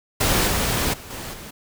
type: noise with level steps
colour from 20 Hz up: pink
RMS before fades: -19 / -22 / -39 / -33 / -38 dBFS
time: 0.2-1.51 s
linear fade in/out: 10 ms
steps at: 0.47 / 0.93 / 1.1 / 1.33 s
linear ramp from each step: 10 ms
effects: none